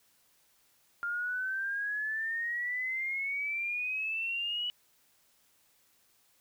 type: exponential sweep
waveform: sine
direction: up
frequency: 1397 to 2960 Hz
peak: -31 dBFS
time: 1.03-4.7 s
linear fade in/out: 0 ms
effects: white hiss -68 dBFS RMS until 6.4 s